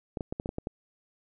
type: clicks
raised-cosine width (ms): 2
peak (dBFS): -19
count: 8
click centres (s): 0.172 / 0.208 / 0.325 / 0.399 / 0.459 / 0.491 / 0.584 / 0.671
effects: none